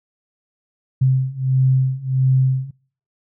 sine beating tone pair, 130.3 / 131.8 Hz, C3 / C3, -7 / +13 cents, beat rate 1.5 Hz, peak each -18 / -16 dBFS, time 1.01-2.71 s, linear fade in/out 10 ms, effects noise-tail reverb RT60 0.5 s tail -25 dB re dry

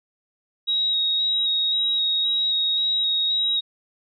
sine tone with vibrato, 3797 Hz, A#7, 31 cents sharp, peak -19 dBFS, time 0.67-3.61 s, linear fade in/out 20 ms, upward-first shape square, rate 1.9 Hz, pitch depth 13 cents each way, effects none

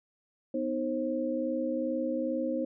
sine tone cluster, 249.6 / 312 / 533 Hz, B3 / D#4 / C5, +19 / +5 / +32 cents, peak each -33 / -33 / -32 dBFS, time 0.54-2.65 s, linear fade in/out 5 ms, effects none

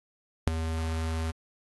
square tone with ADSR envelope, 80.8 Hz, E2, 34 cents flat, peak -16 dBFS, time 0.47-1.32 s, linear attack 6 ms, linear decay 7 ms, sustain -13 dB, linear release 20 ms, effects AAC 32 kbps

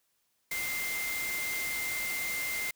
sine tone in noise, 2093 Hz, C7, in tune, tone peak -33 dBFS, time 0.51-2.71 s, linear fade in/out 5 ms, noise white, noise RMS -37 dBFS, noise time 0.51-2.71 s, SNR +1 dB, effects white hiss -75 dBFS RMS until 2.75 s

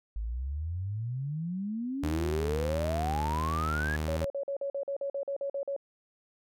sine exponential sweep, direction up, 51 to 1702 Hz, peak -31 dBFS, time 0.16-3.96 s, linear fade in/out 0 ms
sawtooth tone with vibrato, 77.78 Hz, D#2, in tune, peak -26 dBFS, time 2.03-4.25 s, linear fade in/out 5 ms, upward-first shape sine, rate 1.5 Hz, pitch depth 53 cents each way
sine tone bursts, 557 Hz, C#5, 8 cents sharp, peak -30 dBFS, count 13, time 4.08-5.764 s, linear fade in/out 2 ms, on 88 ms, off 45 ms
effects none

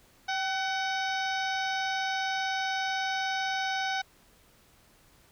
harmonic tone with a mistuned harmonic, 753 Hz, F#5, 30 cents sharp, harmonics 1 / 2 / 3 / 4 / 5 / 6 / 7 / 8, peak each -31 / -33 / -38 / -42 / -39 / -46 / -42 / -46 dBFS, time 0.28-4.02 s, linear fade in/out 10 ms, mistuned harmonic 1, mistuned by +42 cents, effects pink hiss -61 dBFS RMS until 5.31 s

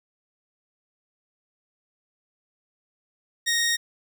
15% pulse tone, 1864.7 Hz, A#6, in tune, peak -15 dBFS, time 3.46-3.77 s, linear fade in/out 20 ms, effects none

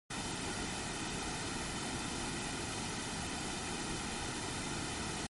pink noise with comb filter, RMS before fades -39 dBFS, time 0.1-5.27 s, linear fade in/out 10 ms, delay 1.8 ms, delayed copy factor -0.55, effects MP3 48 kbps

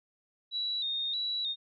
sine tone with vibrato, 3800 Hz, A#7, 33 cents sharp, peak -30 dBFS, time 0.51-1.56 s, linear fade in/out 50 ms, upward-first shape square, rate 1.6 Hz, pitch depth 54 cents each way, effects none

